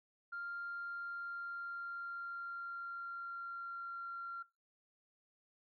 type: tone with pitch glide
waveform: sine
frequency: 1395 to 1377.4 Hz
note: F6 to F6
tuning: -2 to -24 cents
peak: -40 dBFS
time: 0.32-4.43 s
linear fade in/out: 10 ms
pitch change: -22 cents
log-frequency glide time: 0.64-4.05 s
effects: noise-tail reverb RT60 0.2 s tail -17 dB re dry + tanh soft clip ceiling -36 dBFS